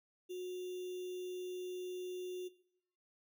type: tone with sample-and-hold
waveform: sine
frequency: 364.1 Hz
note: F#4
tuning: 28 cents flat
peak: -40 dBFS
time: 0.29-2.49 s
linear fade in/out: 20 ms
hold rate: 3150 Hz
effects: noise-tail reverb RT60 0.7 s tail -18 dB re dry